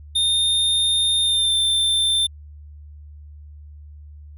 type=tone with pitch glide; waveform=square; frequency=3644 to 3569 Hz; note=A#7 to A7; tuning=-40 to +24 cents; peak=-17 dBFS; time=0.15-2.27 s; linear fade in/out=10 ms; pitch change=-36 cents; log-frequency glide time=1.22-1.53 s; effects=added 74 Hz sine -38 dBFS peak until 4.37 s